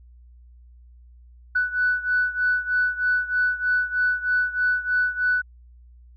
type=beating tone pair; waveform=sine; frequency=1486 / 1489.2 Hz; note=F#6 / F#6; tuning=+7 / +11 cents; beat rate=3.2 Hz; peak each=-21 / -24 dBFS; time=1.55-5.42 s; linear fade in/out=10 ms; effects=tanh soft clip ceiling -12 dBFS + added 60 Hz sine -46 dBFS peak until 6.16 s